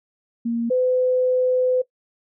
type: tone pair in turn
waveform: sine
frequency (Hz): 233.1 / 506.9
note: A#3 / B4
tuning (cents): 0 / +45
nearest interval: octave + minor second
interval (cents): 1345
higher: second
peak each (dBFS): -20 / -16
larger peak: second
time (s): 0.45-0.7 / 0.7-1.82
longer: second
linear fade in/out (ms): 10
effects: noise-tail reverb RT60 0.1 s tail -19 dB re dry